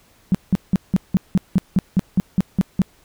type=tone bursts; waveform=sine; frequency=187 Hz; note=F#3; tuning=19 cents sharp; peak=-11 dBFS; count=13; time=0.32-2.818 s; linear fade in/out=0 ms; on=26 ms; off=180 ms; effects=pink hiss -55 dBFS RMS until 3.04 s